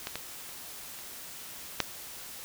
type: clicks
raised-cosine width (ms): 0.2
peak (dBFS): -16 / -16 / -28 / -29 / -7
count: 5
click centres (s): 0.071 / 0.156 / 0.491 / 0.989 / 1.803
effects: white hiss -44 dBFS RMS until 2.44 s